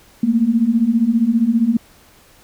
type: beating tone pair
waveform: sine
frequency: 220 / 235 Hz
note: A3 / A#3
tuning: 0 / +14 cents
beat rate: 15 Hz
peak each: -17 / -14 dBFS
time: 0.23-1.77 s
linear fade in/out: 5 ms
effects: pink hiss -49 dBFS RMS until 2.43 s